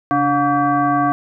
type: tone with frequency modulation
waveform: sine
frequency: 716 Hz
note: F5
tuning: 43 cents sharp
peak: -13 dBFS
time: 0.11-1.12 s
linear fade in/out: 0 ms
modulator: 426 Hz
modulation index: 1.4
effects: none